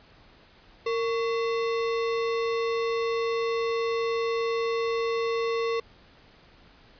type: tone with sample-and-hold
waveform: sine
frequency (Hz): 460.1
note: A#4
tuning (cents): -23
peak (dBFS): -24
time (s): 0.86-5.8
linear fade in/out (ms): 5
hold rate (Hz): 1575
effects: pink hiss -55 dBFS RMS until 6.99 s + resampled to 11025 Hz